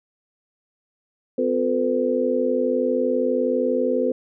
sine tone cluster, 254.3 / 355.7 / 448.1 / 508 Hz, C4 / F4 / A4 / B4, -49 / +32 / +32 / +49 cents, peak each -24 / -28 / -24 / -22 dBFS, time 1.38-4.12 s, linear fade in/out 5 ms, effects none

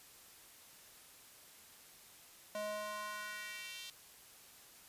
square tone with high-pass filter sweep, 210 Hz, G#3, 19 cents sharp, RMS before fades -44 dBFS, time 2.55-3.9 s, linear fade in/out 0 ms, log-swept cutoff 520 to 3500 Hz, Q 2.1, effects white hiss -59 dBFS RMS until 4.88 s + resampled to 32000 Hz

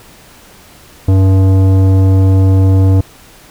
sine tone with tanh clipping, 95.4 Hz, G2, 47 cents flat, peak -7 dBFS, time 1.08-3.01 s, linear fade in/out 5 ms, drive 14 dB, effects pink hiss -40 dBFS RMS until 3.5 s

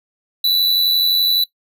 square tone with amplitude modulation, 3965 Hz, B7, 6 cents sharp, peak -12 dBFS, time 0.44-1.44 s, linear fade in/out 5 ms, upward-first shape sine, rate 91.7 Hz, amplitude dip 45%, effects noise-tail reverb RT60 0.1 s tail -19 dB re dry

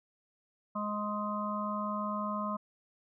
harmonic tone, 208.7 Hz, G#3, 9 cents sharp, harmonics 1 / 3 / 5 / 6, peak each -36 / -40 / -36 / -39 dBFS, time 0.75-2.57 s, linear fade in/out 10 ms, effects none

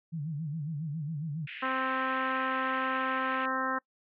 sine tone with vibrato, 153.4 Hz, D#3, 24 cents flat, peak -32 dBFS, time 0.12-1.47 s, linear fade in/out 20 ms, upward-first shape sine, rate 7.3 Hz, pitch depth 140 cents each way
white band-pass noise, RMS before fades -43 dBFS, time 1.47-3.46 s, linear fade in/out 5 ms, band 1700 to 2900 Hz, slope 48 dB/octave
harmonic tone, 261.6 Hz, C4, in tune, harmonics 1 / 2 / 3 / 4 / 5 / 6 / 7, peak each -37 / -38 / -40 / -34 / -34 / -36 / -39 dBFS, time 1.62-3.79 s, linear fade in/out 10 ms
effects noise-tail reverb RT60 0.1 s tail -25 dB re dry

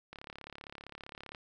click train, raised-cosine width 0.3 ms, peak -29 dBFS, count 44, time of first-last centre 0.13-1.348 s, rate 35.3 Hz, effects none

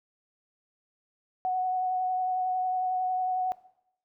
sine tone with vibrato, 740 Hz, F#5, in tune, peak -25 dBFS, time 1.45-3.52 s, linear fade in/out 0 ms, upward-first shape sine, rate 11 Hz, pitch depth 14 cents each way, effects noise-tail reverb RT60 0.8 s tail -18 dB re dry

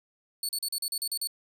20% pulse tone bursts, 4435 Hz, C#8, in tune, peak -23 dBFS, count 9, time 0.43-1.273 s, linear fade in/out 2 ms, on 59 ms, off 39 ms, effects none

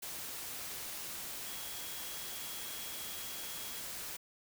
sine tone in noise, 3308 Hz, G#7, 8 cents flat, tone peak -51 dBFS, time 1.46-3.81 s, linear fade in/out 10 ms, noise white, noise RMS -43 dBFS, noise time 0.02-4.17 s, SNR -11 dB, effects none

